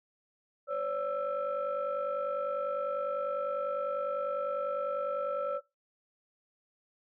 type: tone cluster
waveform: sine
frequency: 520 / 570 / 1327 Hz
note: C5 / C#5 / E6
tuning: -11 / +48 / +11 cents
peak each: -36 / -32 / -35 dBFS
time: 0.67-5.61 s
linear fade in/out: 50 ms
effects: noise-tail reverb RT60 0.2 s tail -19 dB re dry + tanh soft clip ceiling -24 dBFS